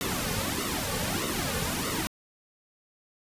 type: noise with flanger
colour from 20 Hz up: pink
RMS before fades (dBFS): -30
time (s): 0.01-2.07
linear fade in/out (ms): 0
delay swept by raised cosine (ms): 1.2 to 3.1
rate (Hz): 1.6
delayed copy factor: -0.8
effects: resampled to 32000 Hz